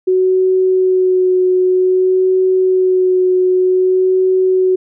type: tone with vibrato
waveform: sine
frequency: 370.8 Hz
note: F#4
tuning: 4 cents sharp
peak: -9 dBFS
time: 0.07-4.76 s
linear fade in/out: 10 ms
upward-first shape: sine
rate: 0.53 Hz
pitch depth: 14 cents each way
effects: none